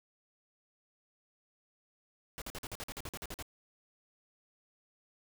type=noise bursts; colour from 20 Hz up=pink; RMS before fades=-42 dBFS; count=13; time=2.38-3.425 s; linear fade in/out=0 ms; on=37 ms; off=47 ms; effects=none